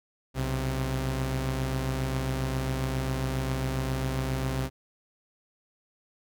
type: tone pair together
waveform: sawtooth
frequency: 62.2 / 131.8 Hz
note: B1 / C3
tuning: +13 / +13 cents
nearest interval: octave + minor second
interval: 1300 cents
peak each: -28 / -25 dBFS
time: 0.34-4.7 s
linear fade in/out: 50 ms
effects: none